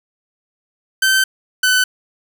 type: tone pair in turn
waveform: sawtooth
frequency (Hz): 1544 / 1507.9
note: G6 / F#6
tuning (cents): -27 / +32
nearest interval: unison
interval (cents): 41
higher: first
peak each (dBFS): -8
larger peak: neither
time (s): 1.02-1.24 / 1.63-1.84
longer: first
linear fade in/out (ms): 5
effects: none